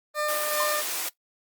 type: tone with tremolo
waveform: 20% pulse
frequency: 601 Hz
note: D5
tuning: 40 cents sharp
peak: -20 dBFS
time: 0.14-0.84 s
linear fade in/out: 50 ms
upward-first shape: sine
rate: 2.5 Hz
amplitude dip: 35%
type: high-pass noise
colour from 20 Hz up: white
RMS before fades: -30 dBFS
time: 0.28-1.09 s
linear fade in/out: 5 ms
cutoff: 280 Hz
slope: 48 dB/octave
type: tone with exponential decay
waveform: triangle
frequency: 1046.5 Hz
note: C6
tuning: in tune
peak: -23 dBFS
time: 0.6-0.78 s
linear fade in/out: 1 ms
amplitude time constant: 37 ms
effects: noise-tail reverb RT60 0.1 s tail -17 dB re dry + Opus 24 kbps